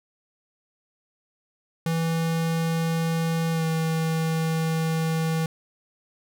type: tone with pitch glide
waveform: square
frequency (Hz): 164.3 to 161.48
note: E3 to E3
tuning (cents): -5 to -35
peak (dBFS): -23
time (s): 1.86-5.46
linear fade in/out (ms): 2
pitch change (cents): -30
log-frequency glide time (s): 3.52-3.64
effects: none